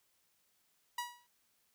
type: tone with exponential decay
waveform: sawtooth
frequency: 967 Hz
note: B5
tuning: 37 cents flat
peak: -30 dBFS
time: 0.98-1.27 s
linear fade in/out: 5 ms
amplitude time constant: 62 ms
effects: white hiss -75 dBFS RMS until 1.74 s